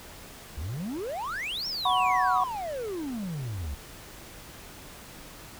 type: exponential two-way sweep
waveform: triangle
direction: up then down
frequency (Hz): 65.41 to 5588 to 65.41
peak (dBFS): -29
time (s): 0.57-3.75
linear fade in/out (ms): 10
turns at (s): 1.67
type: chord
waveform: sine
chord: F# suspended fourth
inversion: none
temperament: just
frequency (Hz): 740 / 986.7 / 1110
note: F#5 / B5 / C#6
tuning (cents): 0 / -2 / +2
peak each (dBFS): -26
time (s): 1.85-2.44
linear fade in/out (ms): 5
effects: pink hiss -46 dBFS RMS until 5.59 s